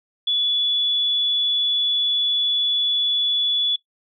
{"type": "tone", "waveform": "sine", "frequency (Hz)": 3427, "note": "A7", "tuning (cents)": -46, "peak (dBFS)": -18, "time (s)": [0.27, 3.76], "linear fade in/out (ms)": 5, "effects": ["noise-tail reverb RT60 0.1 s tail -17 dB re dry"]}